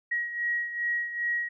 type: beating tone pair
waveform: sine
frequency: 1900 / 1902.5 Hz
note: A#6 / A#6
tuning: +33 / +35 cents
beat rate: 2.5 Hz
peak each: -28 / -34 dBFS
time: 0.11-1.49 s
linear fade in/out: 10 ms
effects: none